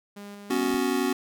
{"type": "tone with tremolo", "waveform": "sawtooth", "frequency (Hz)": 203, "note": "G#3", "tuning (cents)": -39, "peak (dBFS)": -35, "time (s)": [0.16, 0.79], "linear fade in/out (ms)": 10, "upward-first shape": "square", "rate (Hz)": 2.7, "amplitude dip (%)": 25}
{"type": "chord", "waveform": "square", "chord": "B suspended second", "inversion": "none", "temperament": "just", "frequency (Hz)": [246.9, 277.8, 370.4], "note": ["B3", "C#4", "F#4"], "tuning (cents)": [0, 4, 2], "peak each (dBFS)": [-29, -28, -28], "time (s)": [0.5, 1.13], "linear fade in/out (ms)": 5}
{"type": "clicks", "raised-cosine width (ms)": 5, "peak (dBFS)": [-42, -32], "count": 2, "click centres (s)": [0.706, 0.743]}
{"effects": []}